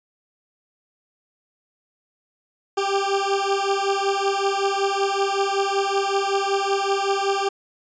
20% pulse beating tone pair, 392 / 397.3 Hz, G4 / G4, 0 / +23 cents, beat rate 5.3 Hz, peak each -18 / -18 dBFS, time 2.77-7.49 s, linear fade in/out 10 ms, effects resampled to 16000 Hz

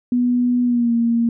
sine tone with pitch glide, 245.4 to 233 Hz, B3 to A#3, -11 to -1 cents, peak -14 dBFS, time 0.12-1.29 s, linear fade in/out 2 ms, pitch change -90 cents, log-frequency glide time 0.64-0.93 s, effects none

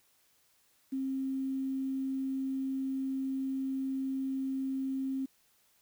sine tone with quantisation, 266.9 Hz, C4, 35 cents sharp, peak -31 dBFS, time 0.92-5.26 s, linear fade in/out 10 ms, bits 10, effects white hiss -69 dBFS RMS until 5.81 s

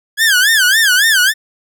sawtooth tone with vibrato, 1629 Hz, G#6, 34 cents flat, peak -5 dBFS, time 0.17-1.34 s, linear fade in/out 50 ms, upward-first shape sine, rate 3.6 Hz, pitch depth 200 cents each way, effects none

